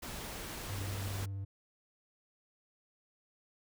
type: noise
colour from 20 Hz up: pink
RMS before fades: -43 dBFS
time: 0.02-1.26 s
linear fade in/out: 10 ms
type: tone with vibrato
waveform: triangle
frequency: 98 Hz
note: G2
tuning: in tune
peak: -35 dBFS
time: 0.69-1.45 s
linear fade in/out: 10 ms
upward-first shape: triangle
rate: 15 Hz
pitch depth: 18 cents each way
effects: none